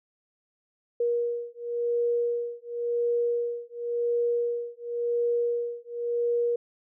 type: beating tone pair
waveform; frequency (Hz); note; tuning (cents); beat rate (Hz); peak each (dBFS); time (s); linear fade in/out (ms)
sine; 474.9 / 475.83; A#4 / A#4; +32 / +36; 0.93; -28; 1-6.56; 5
effects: none